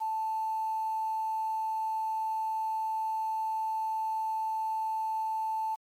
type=tone with quantisation; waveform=sine; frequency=880 Hz; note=A5; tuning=in tune; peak=-29 dBFS; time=0-5.76 s; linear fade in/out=20 ms; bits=9; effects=AAC 48 kbps